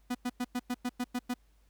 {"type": "tone bursts", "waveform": "45% pulse", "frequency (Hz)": 246.9, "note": "B3", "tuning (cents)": 0, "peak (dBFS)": -30, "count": 9, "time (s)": [0.1, 1.341], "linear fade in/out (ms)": 10, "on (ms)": 49, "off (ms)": 100, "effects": ["added 50 Hz sine -62 dBFS peak until 1.69 s", "pink hiss -73 dBFS RMS until 1.69 s"]}